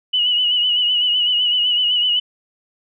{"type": "tone with vibrato", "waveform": "sine", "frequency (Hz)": 2941, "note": "F#7", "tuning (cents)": -11, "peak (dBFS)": -14, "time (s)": [0.13, 2.2], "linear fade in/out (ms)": 10, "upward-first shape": "sine", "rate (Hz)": 7.9, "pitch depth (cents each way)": 47, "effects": []}